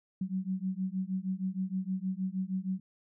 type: beating tone pair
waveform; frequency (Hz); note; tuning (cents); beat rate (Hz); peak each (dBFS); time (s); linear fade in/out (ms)
sine; 185 / 191.4; F#3 / G3; 0 / -41; 6.4; -34 / -34; 0.21-2.8; 5
effects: none